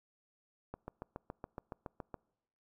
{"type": "click train", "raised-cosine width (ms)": 1, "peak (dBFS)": -28, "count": 11, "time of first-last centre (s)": [0.74, 2.143], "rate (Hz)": 7.13, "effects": ["noise-tail reverb RT60 0.9 s tail -26 dB re dry"]}